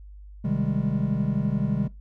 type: chord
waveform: triangle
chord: Ab major seventh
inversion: first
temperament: equal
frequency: 130.81 / 155.56 / 196 / 207.7 Hz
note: C3 / Eb3 / G3 / Ab3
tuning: 0 / 0 / 0 / 0 cents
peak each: -26 dBFS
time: 0.44-1.88 s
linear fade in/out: 10 ms
effects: noise-tail reverb RT60 0.2 s tail -19 dB re dry + added 50 Hz sine -41 dBFS peak until 2 s